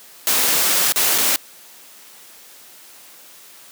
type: noise with dropouts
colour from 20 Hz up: white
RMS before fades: -17 dBFS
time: 0.27-1.36 s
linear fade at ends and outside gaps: 0 ms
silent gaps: 0.922-0.96 / 1.179-1.184 s
effects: white hiss -44 dBFS RMS until 3.71 s + high-pass 200 Hz 12 dB/octave